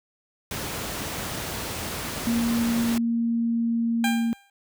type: noise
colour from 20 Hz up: pink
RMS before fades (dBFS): -31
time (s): 0.51-2.98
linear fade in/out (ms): 2
type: tone with pitch glide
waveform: sine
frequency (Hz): 233.1 to 231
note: A#3 to A#3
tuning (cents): 0 to -16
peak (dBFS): -21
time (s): 2.27-4.33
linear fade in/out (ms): 0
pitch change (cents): -16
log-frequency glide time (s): 2.59-4.13
type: tone with exponential decay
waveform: 15% pulse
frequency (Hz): 798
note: G5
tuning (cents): +31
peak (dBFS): -15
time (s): 4.04-4.5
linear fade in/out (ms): 2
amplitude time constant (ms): 100
effects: high-pass 60 Hz 12 dB/octave